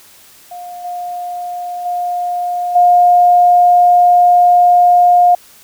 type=tone with level steps; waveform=sine; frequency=710 Hz; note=F5; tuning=28 cents sharp; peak=-26 / -20 / -15 / -5 dBFS; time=0.51-5.35 s; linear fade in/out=5 ms; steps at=0.84 / 1.85 / 2.75 s; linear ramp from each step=10 ms; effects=white hiss -43 dBFS RMS until 5.63 s